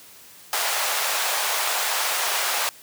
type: high-pass noise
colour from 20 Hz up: pink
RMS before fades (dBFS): -24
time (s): 0.53-2.69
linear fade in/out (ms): 0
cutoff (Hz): 650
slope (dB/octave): 24
effects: white hiss -47 dBFS RMS until 2.82 s + high-pass 80 Hz 12 dB/octave